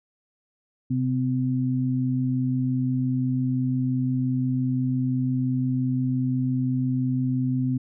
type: tone pair together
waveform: sine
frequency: 130 / 255.8 Hz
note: C3 / C4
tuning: -11 / -39 cents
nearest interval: octave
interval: 1172 cents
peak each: -24 dBFS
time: 0.9-7.78 s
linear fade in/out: 10 ms
effects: none